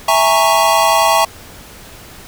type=chord; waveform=square; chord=A# half-diminished seventh; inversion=second; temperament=equal with one note detuned; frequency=659.3 / 830.6 / 921.1 / 1108.7 Hz; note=E5 / G#5 / A#5 / C#6; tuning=0 / 0 / -21 / 0 cents; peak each=-16 dBFS; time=0.08-1.25 s; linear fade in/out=5 ms; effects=pink hiss -37 dBFS RMS until 2.27 s